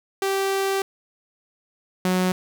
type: tone pair in turn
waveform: sawtooth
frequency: 389.5 / 183.82 Hz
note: G4 / F#3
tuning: -11 / -11 cents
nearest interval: octave + minor second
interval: 1300 cents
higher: first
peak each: -17 / -15 dBFS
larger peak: second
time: 0.22-0.82 / 2.05-2.32 s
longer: first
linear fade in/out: 2 ms
effects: none